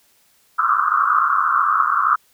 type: band-pass noise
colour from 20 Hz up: pink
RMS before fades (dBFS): -17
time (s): 0.58-2.16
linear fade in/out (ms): 10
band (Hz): 1100 to 1400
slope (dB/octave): 96
effects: white hiss -58 dBFS RMS until 2.33 s